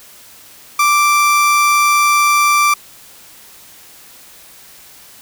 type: tone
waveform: 30% pulse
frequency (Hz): 1174.7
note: D6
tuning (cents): 0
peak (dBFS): -7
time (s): 0.79-2.74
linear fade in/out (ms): 5
effects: white hiss -41 dBFS RMS until 5.21 s